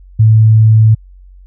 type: tone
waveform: sine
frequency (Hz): 110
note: A2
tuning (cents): 0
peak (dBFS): -3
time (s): 0.19-0.95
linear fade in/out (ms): 10
effects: added 46 Hz sine -35 dBFS peak until 1.46 s